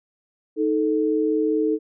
sine tone pair together, 313 / 437.8 Hz, D#4 / A4, +10 / -9 cents, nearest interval tritone, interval 581 cents, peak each -21 dBFS, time 0.56-1.79 s, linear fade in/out 50 ms, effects none

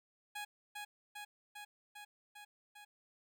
15% pulse tone with echo, 830.6 Hz, G#5, in tune, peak -35 dBFS, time 0.35-0.45 s, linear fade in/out 10 ms, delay 400 ms, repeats 6, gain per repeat -2 dB, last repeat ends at 2.85 s, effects none

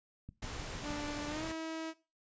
click train, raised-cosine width 5 ms, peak -34 dBFS, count 6, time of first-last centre 0.29-1.06 s, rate 6.49 Hz
pink noise, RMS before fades -43 dBFS, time 0.42-1.52 s, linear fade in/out 5 ms
sawtooth tone with pitch glide, 293.7 to 322.1 Hz, D4 to E4, 0 to -40 cents, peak -34 dBFS, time 0.82-1.94 s, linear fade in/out 50 ms, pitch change +160 cents, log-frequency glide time 1.28-1.45 s
effects noise-tail reverb RT60 0.3 s tail -18 dB re dry + resampled to 16000 Hz

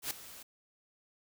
white noise with ADSR envelope, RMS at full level -34 dBFS, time 0.02-0.43 s, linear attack 87 ms, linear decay 6 ms, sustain -16 dB, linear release 7 ms, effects none

